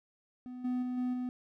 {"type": "tone with level steps", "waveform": "triangle", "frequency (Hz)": 250, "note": "B3", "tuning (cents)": 21, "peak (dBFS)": [-39, -28, -31, -28, -31], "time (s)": [0.46, 1.29], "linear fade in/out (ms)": 0, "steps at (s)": [0.64, 0.82, 0.97, 1.13], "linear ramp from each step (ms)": 10, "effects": []}